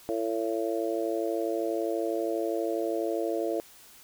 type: harmonic tone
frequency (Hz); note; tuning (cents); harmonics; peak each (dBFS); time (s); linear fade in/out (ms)
112.3; A2; +36; 3 / 4 / 5 / 6; -31 / -32 / -33 / -34; 0.09-3.6; 0
effects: white hiss -53 dBFS RMS until 4.03 s